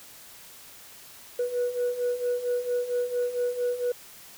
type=beating tone pair; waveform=sine; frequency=486.2 / 490.6 Hz; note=B4 / B4; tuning=-27 / -12 cents; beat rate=4.4 Hz; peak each=-29 / -25 dBFS; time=1.39-3.92 s; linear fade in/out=5 ms; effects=tanh soft clip ceiling -21 dBFS + white hiss -48 dBFS RMS until 4.37 s